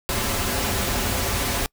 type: noise with comb filter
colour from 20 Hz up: pink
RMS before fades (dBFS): -24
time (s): 0.09-1.66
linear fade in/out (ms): 0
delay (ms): 6.4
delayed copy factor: -0.55
effects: noise-tail reverb RT60 0.1 s tail -26 dB re dry